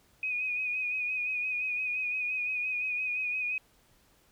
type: tone with vibrato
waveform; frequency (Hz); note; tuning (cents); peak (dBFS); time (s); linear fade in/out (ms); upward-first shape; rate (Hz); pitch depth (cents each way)
sine; 2489; D#7; 0; -29; 0.23-3.58; 2; sine; 5.8; 37
effects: pink hiss -65 dBFS RMS until 4.31 s